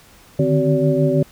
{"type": "tone cluster", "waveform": "sine", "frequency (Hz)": [146.6, 152.8, 259.6, 379.1, 573], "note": ["D3", "D#3", "C4", "F#4", "D5"], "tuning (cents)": [-3, -31, -13, 42, -43], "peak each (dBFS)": -20, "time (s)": [0.39, 1.23], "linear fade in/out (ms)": 5, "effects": ["pink hiss -48 dBFS RMS until 1.31 s"]}